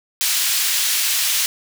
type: high-pass noise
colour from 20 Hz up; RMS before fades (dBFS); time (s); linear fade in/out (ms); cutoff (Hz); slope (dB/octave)
pink; -19; 0.21-1.46; 0; 2900; 12
effects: none